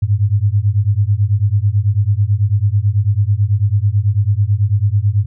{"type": "beating tone pair", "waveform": "sine", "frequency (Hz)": [98, 107.1], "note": ["G2", "A2"], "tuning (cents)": [0, -46], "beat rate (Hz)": 9.1, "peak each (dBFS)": -14, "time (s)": [0.02, 5.26], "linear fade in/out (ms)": 10, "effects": []}